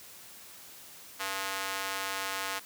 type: tone with high-pass filter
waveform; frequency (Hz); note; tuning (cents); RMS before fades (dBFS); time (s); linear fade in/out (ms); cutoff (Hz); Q
square; 96.9; G2; -20; -35; 1.19-2.6; 20; 1100; 0.86
effects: white hiss -50 dBFS RMS until 2.65 s + high-pass 60 Hz 12 dB/octave